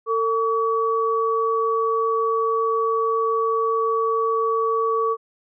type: tone pair together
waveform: sine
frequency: 450.9 / 1136.2 Hz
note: A4 / C#6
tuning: +42 / +42 cents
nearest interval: octave + major third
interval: 1600 cents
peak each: -21 dBFS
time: 0.06-5.17 s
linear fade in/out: 50 ms
effects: none